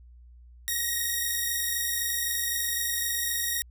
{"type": "tone pair together", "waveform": "5% pulse", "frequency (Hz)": [1867, 1890.9], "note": ["A#6", "A#6"], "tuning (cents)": [2, 24], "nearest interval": "unison", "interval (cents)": 22, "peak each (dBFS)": -19, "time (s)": [0.68, 3.62], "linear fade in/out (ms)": 0, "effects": ["added 60 Hz sine -48 dBFS peak until 3.7 s"]}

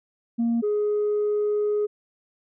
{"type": "tone pair in turn", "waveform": "sine", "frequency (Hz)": [233.1, 417.7], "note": ["A#3", "G#4"], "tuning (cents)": [0, 10], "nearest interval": "minor seventh", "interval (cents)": 1010, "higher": "second", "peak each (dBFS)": [-18, -19], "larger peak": "first", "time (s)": [[0.38, 0.62], [0.62, 1.87]], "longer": "second", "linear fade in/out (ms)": 20, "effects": ["tanh soft clip ceiling -18 dBFS"]}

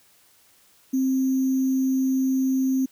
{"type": "tone with sample-and-hold", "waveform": "sine", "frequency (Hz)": 263.5, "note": "C4", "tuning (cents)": 12, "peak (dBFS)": -19, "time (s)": [0.93, 2.86], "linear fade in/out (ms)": 10, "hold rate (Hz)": 6300, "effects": ["white hiss -58 dBFS RMS until 2.91 s"]}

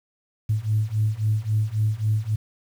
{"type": "beating tone pair", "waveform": "sine", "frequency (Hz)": [105.8, 109.5], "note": ["G#2", "A2"], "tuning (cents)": [33, -8], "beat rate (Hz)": 3.7, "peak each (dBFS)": [-23, -22], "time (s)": [0.49, 2.36], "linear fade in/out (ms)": 10, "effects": ["tanh soft clip ceiling -12 dBFS", "8-bit"]}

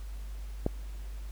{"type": "click", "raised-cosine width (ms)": 2, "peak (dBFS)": -14, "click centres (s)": 0.664, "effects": ["added 50 Hz sine -37 dBFS peak until 1.31 s", "pink hiss -56 dBFS RMS until 1.31 s"]}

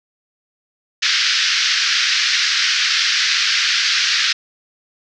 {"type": "band-pass noise", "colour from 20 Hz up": "white", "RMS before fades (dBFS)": -17, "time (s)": [1.02, 4.33], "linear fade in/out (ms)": 10, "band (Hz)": [1400, 5600], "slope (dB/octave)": 48, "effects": []}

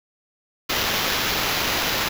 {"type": "noise with sample-and-hold", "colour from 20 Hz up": "violet", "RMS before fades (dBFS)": -23, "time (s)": [0.69, 2.09], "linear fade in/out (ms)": 10, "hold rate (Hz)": 8820, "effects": []}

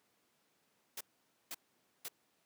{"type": "noise bursts", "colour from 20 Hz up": "white", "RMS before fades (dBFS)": -43, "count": 3, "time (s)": [0.97, 2.084], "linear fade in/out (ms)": 5, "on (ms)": 38, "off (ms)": 500, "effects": ["pink hiss -75 dBFS RMS until 2.45 s", "high-pass 200 Hz 12 dB/octave"]}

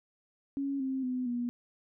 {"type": "tone with pitch steps", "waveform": "sine", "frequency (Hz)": [277.1, 264.7, 252.9, 241.6], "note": ["C#4", "C4", "B3", "B3"], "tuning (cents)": [-1, 20, 41, -38], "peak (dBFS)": -30, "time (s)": [0.57, 1.49], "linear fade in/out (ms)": 0, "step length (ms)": 230, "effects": []}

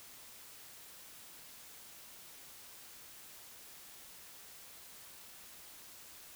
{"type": "silence", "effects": ["white hiss -54 dBFS RMS until 6.35 s"]}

